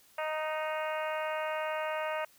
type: harmonic tone with a mistuned harmonic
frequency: 311.1 Hz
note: D#4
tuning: in tune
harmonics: 2 / 3 / 4 / 5 / 6 / 7 / 8 / 9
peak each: -34 / -38 / -40 / -42 / -44 / -45 / -46 / -47 dBFS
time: 0.18-2.25 s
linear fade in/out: 5 ms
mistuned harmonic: 5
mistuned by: -18 cents
effects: white hiss -62 dBFS RMS until 2.38 s